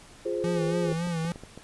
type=chord; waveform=sine; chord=F minor; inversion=none; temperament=equal; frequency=349.2 / 415.3 / 523.3 Hz; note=F4 / Ab4 / C5; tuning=0 / 0 / 0 cents; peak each=-31 dBFS; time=0.25-0.93 s; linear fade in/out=10 ms
type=tone with vibrato; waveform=square; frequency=168.3 Hz; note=E3; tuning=36 cents sharp; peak=-28 dBFS; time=0.44-1.32 s; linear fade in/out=0 ms; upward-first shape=sine; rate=3.6 Hz; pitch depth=73 cents each way
type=clicks; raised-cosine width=2 ms; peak=-28 dBFS; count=6; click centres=0.927 / 1.071 / 1.249 / 1.359 / 1.436 / 1.576 s
effects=pink hiss -51 dBFS RMS until 1.63 s + resampled to 24000 Hz